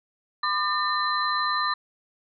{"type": "tone cluster", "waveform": "sine", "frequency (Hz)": [1008, 1199, 1803, 4057], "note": ["B5", "D6", "A6", "B7"], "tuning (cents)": [35, 36, 42, 46], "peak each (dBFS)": [-31, -25, -29, -30], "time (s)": [0.43, 1.74], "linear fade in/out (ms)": 5, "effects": []}